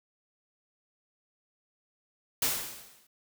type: noise with exponential decay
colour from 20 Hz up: white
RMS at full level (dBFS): -25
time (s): 2.42-3.07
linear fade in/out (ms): 5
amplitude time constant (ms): 140
effects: none